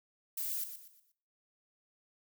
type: noise with echo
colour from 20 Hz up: violet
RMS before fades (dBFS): -37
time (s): 0.37-0.64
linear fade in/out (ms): 5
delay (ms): 120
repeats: 4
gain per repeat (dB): -9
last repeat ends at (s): 1.12
effects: noise-tail reverb RT60 0.5 s tail -17 dB re dry